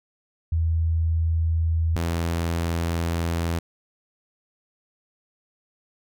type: tone pair in turn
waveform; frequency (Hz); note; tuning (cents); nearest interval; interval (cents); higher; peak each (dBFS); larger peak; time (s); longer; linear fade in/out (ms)
sine / sawtooth; 81.7 / 83.95; E2 / E2; -15 / +32; unison; 47; second; -19; neither; 0.52-1.96 / 1.96-3.59; second; 5
effects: none

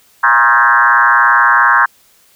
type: tone with frequency modulation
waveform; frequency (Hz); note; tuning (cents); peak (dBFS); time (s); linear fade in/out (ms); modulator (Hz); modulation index
sine; 1318.5; E6; 0; -6; 0.23-1.86; 10; 123; 3.2
effects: white hiss -50 dBFS RMS until 2.35 s

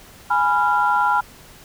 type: chord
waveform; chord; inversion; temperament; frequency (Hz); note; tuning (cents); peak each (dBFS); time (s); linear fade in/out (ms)
sine; F diminished; first; equal with one note detuned; 830.6 / 987.8 / 1384.1; Ab5 / Cb6 / F6; 0 / 0 / -16; -19; 0.3-1.21; 10
effects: tanh soft clip ceiling -6 dBFS + pink hiss -45 dBFS RMS until 1.64 s

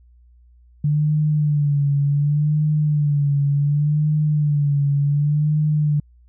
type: tone with vibrato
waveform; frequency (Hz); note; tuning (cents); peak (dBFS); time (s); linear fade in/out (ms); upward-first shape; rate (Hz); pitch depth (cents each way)
sine; 146.83; D3; 0; -15; 0.84-6; 5; sine; 0.68; 62
effects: added 60 Hz sine -48 dBFS peak until 6.28 s

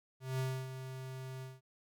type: tone with ADSR envelope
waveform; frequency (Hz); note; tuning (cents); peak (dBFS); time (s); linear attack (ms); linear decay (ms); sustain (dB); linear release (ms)
square; 130.81; C3; 0; -33; 0.2-1.61; 190; 280; -10; 190
effects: none

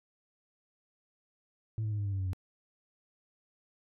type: tone with pitch steps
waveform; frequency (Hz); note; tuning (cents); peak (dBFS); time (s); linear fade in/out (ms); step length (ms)
sine; 110 / 107.24 / 104.55 / 101.92 / 99.37 / 96.87 / 94.44 / 92.07; A2 / A2 / G#2 / G#2 / G2 / G2 / F#2 / F#2; 0 / -44 / +12 / -32 / +24 / -20 / +36 / -8; -28; 1.78-2.332; 0; 69
effects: tanh soft clip ceiling -29 dBFS

